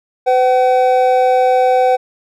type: tone pair together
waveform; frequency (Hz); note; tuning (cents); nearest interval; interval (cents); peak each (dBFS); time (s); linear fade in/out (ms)
triangle; 507.2 / 760; B4 / F#5; +46 / +46; perfect fifth; 700; -10; 0.26-1.97; 20
effects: none